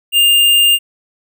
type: tone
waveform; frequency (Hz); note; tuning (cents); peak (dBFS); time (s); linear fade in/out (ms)
square; 2806; F7; +8; -8; 0.12-0.79; 50
effects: none